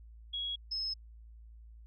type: tone pair in turn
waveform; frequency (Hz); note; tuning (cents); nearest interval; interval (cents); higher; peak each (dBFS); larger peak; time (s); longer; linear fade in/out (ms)
sine; 3322 / 5180; G#7 / E8; 0 / -31; minor sixth; 769; second; -34 / -33; second; 0.33-0.56 / 0.71-0.94; neither; 10
effects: added 56 Hz sine -50 dBFS peak until 1.86 s